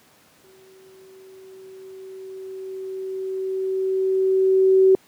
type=tone with exponential growth; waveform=sine; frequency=380.2 Hz; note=F#4; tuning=47 cents sharp; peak=-10 dBFS; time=0.44-4.95 s; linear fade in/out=1 ms; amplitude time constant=980 ms; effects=pink hiss -55 dBFS RMS until 5.07 s + high-pass 150 Hz 12 dB/octave